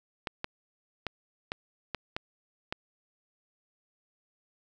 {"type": "clicks", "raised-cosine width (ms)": 0.3, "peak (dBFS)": -16, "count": 7, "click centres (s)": [0.272, 0.444, 1.067, 1.519, 1.947, 2.165, 2.725], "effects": []}